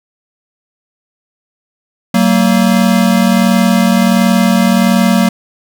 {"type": "tone pair together", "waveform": "square", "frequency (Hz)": [188.7, 230.1], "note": ["F#3", "A#3"], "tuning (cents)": [34, -22], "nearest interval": "minor third", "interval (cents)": 344, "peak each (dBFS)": -11, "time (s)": [2.14, 5.29], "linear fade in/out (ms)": 5, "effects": []}